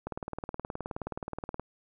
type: click train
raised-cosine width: 1 ms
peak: -21 dBFS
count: 30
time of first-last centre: 0.07-1.596 s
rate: 19 Hz
effects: none